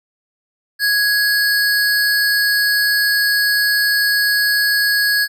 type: tone pair together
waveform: square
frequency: 1661.2 / 4430 Hz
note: G#6 / C#8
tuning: 0 / -2 cents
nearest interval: octave + perfect fourth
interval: 1698 cents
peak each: -15 / -20 dBFS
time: 0.79-5.28 s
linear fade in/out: 50 ms
effects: none